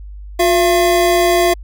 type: tone pair together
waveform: square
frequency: 356.7 / 680 Hz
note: F4 / F5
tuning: +37 / -46 cents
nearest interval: major seventh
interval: 1117 cents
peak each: -14 dBFS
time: 0.39-1.54 s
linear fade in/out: 10 ms
effects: added 50 Hz sine -29 dBFS peak until 1.63 s